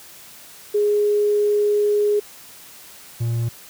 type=tone pair in turn; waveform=sine / triangle; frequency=415.3 / 116.91 Hz; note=G#4 / A#2; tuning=0 / +5 cents; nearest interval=octave + minor seventh; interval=2195 cents; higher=first; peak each=-15 / -17 dBFS; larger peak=first; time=0.74-2.2 / 3.2-3.49 s; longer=first; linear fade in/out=10 ms; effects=white hiss -43 dBFS RMS until 3.69 s + high-pass 60 Hz 12 dB/octave